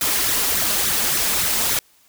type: noise with flanger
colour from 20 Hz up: white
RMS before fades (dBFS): -20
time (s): 0.01-1.79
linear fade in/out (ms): 2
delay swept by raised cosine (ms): 0.51 to 4.91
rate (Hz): 3.5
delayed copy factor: +0.65
effects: white hiss -56 dBFS RMS until 2.08 s